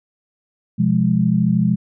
sine chord, F diminished, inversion second, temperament equal with one note detuned, 126.58 / 174.61 / 207.7 Hz, Cb3 / F3 / Ab3, +43 / 0 / 0 cents, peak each -20 / -17 / -17 dBFS, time 0.78-1.76 s, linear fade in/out 20 ms, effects none

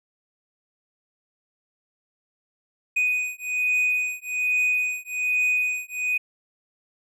triangle beating tone pair, 2489 / 2490.2 Hz, D#7 / D#7, 0 / +1 cents, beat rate 1.2 Hz, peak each -23 dBFS, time 2.96-6.18 s, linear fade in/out 10 ms, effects none

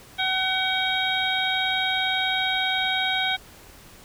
harmonic tone with a mistuned harmonic, 755 Hz, F#5, 35 cents sharp, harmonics 1 / 2 / 3 / 4 / 5, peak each -28 / -28 / -28 / -28 / -28 dBFS, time 0.18-3.37 s, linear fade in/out 20 ms, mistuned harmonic 4, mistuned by +120 cents, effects pink hiss -48 dBFS RMS until 4.04 s

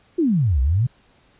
sine exponential two-way sweep, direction down then up, 370 to 60.7 to 133 Hz, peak -15 dBFS, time 0.18-0.87 s, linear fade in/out 10 ms, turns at 0.61 s, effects pink hiss -57 dBFS RMS until 1.39 s + resampled to 8000 Hz

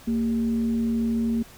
sine tone with frequency modulation, 229.7 Hz, A#3, 25 cents flat, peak -21 dBFS, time 0.07-1.43 s, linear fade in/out 10 ms, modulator 168 Hz, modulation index 0.33, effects pink hiss -48 dBFS RMS until 1.57 s

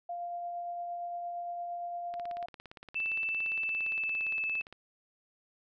sine tone with tremolo, 697 Hz, F5, 4 cents flat, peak -34 dBFS, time 0.09-2.46 s, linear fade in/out 5 ms, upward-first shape triangle, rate 8.7 Hz, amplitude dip 25%
click train, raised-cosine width 0.3 ms, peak -31 dBFS, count 46, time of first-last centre 2.14-4.726 s, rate 17.4 Hz
sine tone with pitch glide, 2647 to 2621 Hz, E7 to E7, +7 to -11 cents, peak -30 dBFS, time 2.95-4.62 s, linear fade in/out 10 ms, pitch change -18 cents, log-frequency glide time 3.46-4.4 s
effects none

